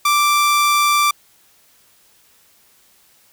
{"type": "tone", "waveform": "sawtooth", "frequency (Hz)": 1174.7, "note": "D6", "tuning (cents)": 0, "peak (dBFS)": -9, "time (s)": [0.05, 1.11], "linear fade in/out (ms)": 5, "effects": ["white hiss -54 dBFS RMS until 3.32 s"]}